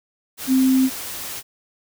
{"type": "tone in noise", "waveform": "sine", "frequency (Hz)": 261.6, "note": "C4", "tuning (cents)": 0, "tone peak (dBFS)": -13, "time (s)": [0.47, 0.9], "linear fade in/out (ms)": 50, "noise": "white", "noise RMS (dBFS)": -31, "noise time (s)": [0.37, 1.43], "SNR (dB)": 15, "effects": []}